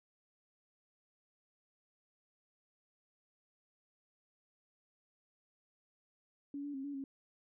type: tone with pitch steps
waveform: sine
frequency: 283.2 / 288.2 / 269.4 / 285 / 272.5 Hz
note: C#4 / D4 / C#4 / C#4 / C#4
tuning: +37 / -33 / -49 / +48 / -29 cents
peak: -39 dBFS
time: 6.54-7.04 s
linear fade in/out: 2 ms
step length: 100 ms
effects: none